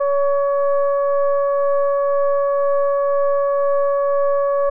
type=tone with frequency modulation; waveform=sine; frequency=563 Hz; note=C#5; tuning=27 cents sharp; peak=-14 dBFS; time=0-4.7 s; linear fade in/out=10 ms; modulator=564 Hz; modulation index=0.69; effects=none